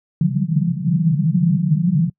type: band-pass noise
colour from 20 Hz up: pink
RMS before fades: -17 dBFS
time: 0.21-2.1 s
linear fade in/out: 2 ms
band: 140 to 190 Hz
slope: 96 dB/octave
effects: noise-tail reverb RT60 0.1 s tail -26 dB re dry